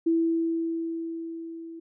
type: tone with level ramp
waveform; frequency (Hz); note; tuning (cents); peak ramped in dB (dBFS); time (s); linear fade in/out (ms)
sine; 330; E4; +2; -19 to -38; 0.06-1.8; 10
effects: none